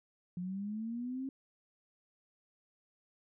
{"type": "linear sweep", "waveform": "sine", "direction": "up", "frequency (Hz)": [174.61, 270.9], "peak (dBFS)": -36, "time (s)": [0.37, 1.29], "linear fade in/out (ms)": 2, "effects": []}